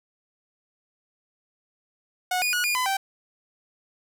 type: tone with pitch steps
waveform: sawtooth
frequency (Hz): 731 / 2455 / 1456 / 2427 / 1009 / 778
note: F#5 / D#7 / F#6 / D#7 / B5 / G5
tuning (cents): -21 / -24 / -28 / -44 / +37 / -13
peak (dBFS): -19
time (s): 2.31-2.97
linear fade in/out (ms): 5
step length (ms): 110
effects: none